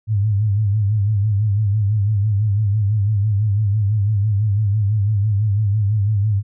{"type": "tone with vibrato", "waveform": "sine", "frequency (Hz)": 103.83, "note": "G#2", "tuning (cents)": 0, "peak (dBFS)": -14, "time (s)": [0.07, 6.43], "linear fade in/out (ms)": 50, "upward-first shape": "sine", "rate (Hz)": 6, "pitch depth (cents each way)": 97, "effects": []}